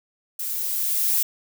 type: noise with level ramp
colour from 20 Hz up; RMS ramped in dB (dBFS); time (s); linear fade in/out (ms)
violet; -29 to -20; 0.39-1.23; 5
effects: none